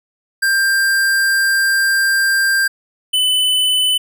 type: tone pair in turn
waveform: square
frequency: 1587 / 3008 Hz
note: G6 / F#7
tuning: +21 / +28 cents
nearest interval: major seventh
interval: 1107 cents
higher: second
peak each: -13 / -13 dBFS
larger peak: neither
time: 0.42-2.68 / 3.13-3.98 s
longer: first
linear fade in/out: 10 ms
effects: none